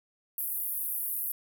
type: band-pass noise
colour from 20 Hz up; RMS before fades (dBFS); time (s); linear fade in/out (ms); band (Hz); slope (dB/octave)
white; -33; 0.38-1.32; 2; 11000 to 16000; 48
effects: none